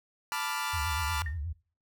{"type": "chord", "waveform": "sawtooth", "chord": "B half-diminished seventh", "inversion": "third", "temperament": "equal", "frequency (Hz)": [880, 987.8, 1174.7, 1396.9], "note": ["A5", "B5", "D6", "F6"], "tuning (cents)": [0, 0, 0, 0], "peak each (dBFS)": -33, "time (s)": [0.32, 1.22], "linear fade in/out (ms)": 0}
{"type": "tone with vibrato", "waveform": "sine", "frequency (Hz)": 78.2, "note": "D#2", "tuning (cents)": 9, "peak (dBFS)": -32, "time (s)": [0.73, 1.53], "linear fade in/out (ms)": 10, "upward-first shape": "triangle", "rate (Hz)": 8.4, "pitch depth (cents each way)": 250}
{"type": "tone with exponential decay", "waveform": "sine", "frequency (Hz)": 1828, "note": "A#6", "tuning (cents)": -34, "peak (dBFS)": -34, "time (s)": [1.26, 1.41], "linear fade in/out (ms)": 2, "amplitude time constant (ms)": 32}
{"effects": ["noise-tail reverb RT60 0.4 s tail -21 dB re dry"]}